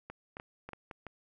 clicks, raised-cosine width 0.5 ms, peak -28 dBFS, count 7, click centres 0.1 / 0.369 / 0.399 / 0.69 / 0.733 / 0.912 / 1.067 s, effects none

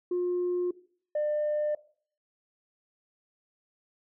sine tone pair in turn, 356.5 / 599.6 Hz, F4 / D5, +36 / +36 cents, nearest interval major sixth, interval 900 cents, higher second, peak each -24 dBFS, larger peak neither, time 0.11-0.71 / 1.15-1.75 s, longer neither, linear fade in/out 5 ms, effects noise-tail reverb RT60 0.5 s tail -19 dB re dry + tanh soft clip ceiling -23 dBFS

